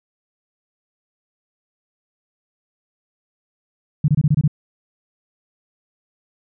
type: tone bursts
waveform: sine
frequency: 148.9 Hz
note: D3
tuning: 24 cents sharp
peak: -11 dBFS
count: 7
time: 4.04-4.478 s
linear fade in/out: 5 ms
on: 42 ms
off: 24 ms
effects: none